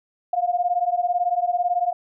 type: beating tone pair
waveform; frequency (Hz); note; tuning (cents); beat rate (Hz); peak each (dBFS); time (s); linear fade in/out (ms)
sine; 700 / 718; F5 / F5; +4 / +48; 18; -22; 0.33-1.93; 5
effects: none

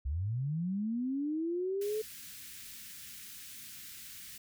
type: linear sweep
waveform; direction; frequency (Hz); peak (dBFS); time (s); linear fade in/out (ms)
sine; up; 61.74 to 440; -31; 0.05-2.02; 10
type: band-stop noise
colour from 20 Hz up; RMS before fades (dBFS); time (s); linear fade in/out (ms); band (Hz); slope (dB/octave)
white; -48; 1.81-4.38; 5; 270 to 1600; 24
effects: none

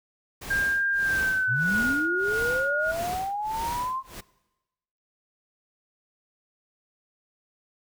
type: noise with tremolo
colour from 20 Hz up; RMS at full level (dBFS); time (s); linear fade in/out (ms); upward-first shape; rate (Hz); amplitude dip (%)
pink; -35; 0.41-4.21; 10; sine; 1.6; 100
type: tone with pitch glide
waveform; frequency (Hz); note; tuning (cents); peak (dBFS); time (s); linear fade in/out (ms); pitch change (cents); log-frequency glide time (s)
sine; 1600 to 1433.7; G6 to F6; +35 to +45; -22; 0.5-2.92; 10; -190; 1-1.9
type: linear sweep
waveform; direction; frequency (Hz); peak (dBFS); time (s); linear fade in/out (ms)
sine; up; 103.3 to 1070; -27; 1.47-4.03; 50
effects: noise-tail reverb RT60 1.0 s tail -20 dB re dry

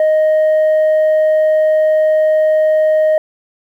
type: tone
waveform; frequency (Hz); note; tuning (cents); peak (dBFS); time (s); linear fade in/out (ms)
sine; 622.3; D#5; 0; -6; 0-3.18; 2
effects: tanh soft clip ceiling -8 dBFS + 8-bit

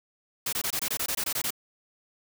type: noise bursts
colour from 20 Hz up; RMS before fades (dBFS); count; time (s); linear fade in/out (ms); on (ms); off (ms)
white; -29; 12; 0.46-1.506; 5; 67; 22
effects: none

